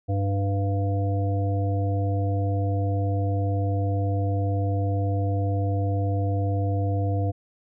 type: harmonic tone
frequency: 99 Hz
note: G2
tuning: 18 cents sharp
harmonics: 1 / 3 / 5 / 7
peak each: -22 / -32 / -33 / -33 dBFS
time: 0.08-7.32 s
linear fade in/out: 20 ms
effects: none